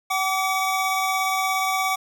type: tone cluster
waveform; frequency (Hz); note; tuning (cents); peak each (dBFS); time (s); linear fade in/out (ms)
square; 759 / 1155 / 2260; F#5 / D6 / C#7; +44 / -29 / +33; -25 / -26 / -28; 0.1-1.96; 10
effects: none